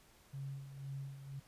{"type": "tone with tremolo", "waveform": "sine", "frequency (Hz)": 137.3, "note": "C#3", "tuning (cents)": -16, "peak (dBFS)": -40, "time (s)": [0.33, 1.4], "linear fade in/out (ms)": 10, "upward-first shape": "sine", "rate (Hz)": 2, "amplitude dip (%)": 65, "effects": ["pink hiss -65 dBFS RMS until 1.47 s", "resampled to 32000 Hz"]}